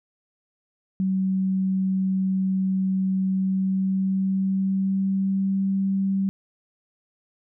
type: tone with pitch glide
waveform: sine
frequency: 189.7 to 194.02 Hz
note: F#3 to G3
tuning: +43 to -18 cents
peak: -20 dBFS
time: 1-6.29 s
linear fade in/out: 0 ms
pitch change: +39 cents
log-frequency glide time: 3.28-5.63 s
effects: none